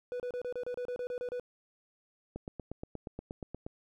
triangle tone bursts, 493.1 Hz, B4, 3 cents flat, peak -32 dBFS, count 12, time 0.12-1.397 s, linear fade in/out 0 ms, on 78 ms, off 31 ms
click train, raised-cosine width 2 ms, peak -26 dBFS, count 12, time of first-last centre 2.36-3.665 s, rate 8.43 Hz
effects none

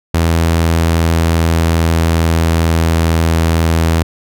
sawtooth tone with pitch glide, 82.8 to 82.04 Hz, E2 to E2, +8 to -8 cents, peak -6 dBFS, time 0.14-4.03 s, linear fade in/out 5 ms, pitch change -16 cents, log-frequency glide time 0.29-3.35 s, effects none

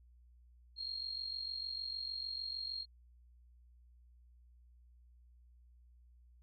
sine tone with amplitude modulation, 4242 Hz, C8, 23 cents sharp, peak -36 dBFS, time 0.76-2.86 s, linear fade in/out 50 ms, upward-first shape sine, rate 46.6 Hz, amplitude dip 65%, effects added 60 Hz sine -60 dBFS peak until 6.42 s

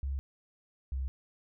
sine tone pair in turn, 68.2 / 66.14 Hz, C#2 / C2, -28 / +19 cents, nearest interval minor second, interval 53 cents, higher first, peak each -31 / -31 dBFS, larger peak neither, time 0.03-0.19 / 0.92-1.08 s, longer neither, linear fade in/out 0 ms, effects none

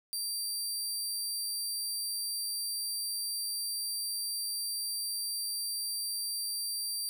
20% pulse tone, 4699 Hz, D8, in tune, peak -27 dBFS, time 0.13-7.09 s, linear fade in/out 0 ms, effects none

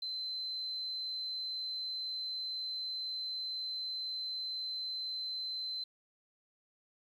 sine tone, 4071 Hz, C8, 48 cents flat, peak -36 dBFS, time 0.02-5.84 s, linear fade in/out 5 ms, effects 11-bit

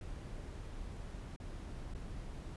brown noise with dropouts, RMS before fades -45 dBFS, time 0.01-2.56 s, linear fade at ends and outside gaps 2 ms, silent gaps 1.362-1.4 / 1.938-1.948 s, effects resampled to 24000 Hz

